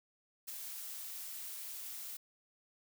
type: noise with ADSR envelope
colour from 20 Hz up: blue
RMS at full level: -42 dBFS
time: 0.47-2.17 s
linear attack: 16 ms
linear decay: 17 ms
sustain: -3 dB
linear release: 6 ms
effects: none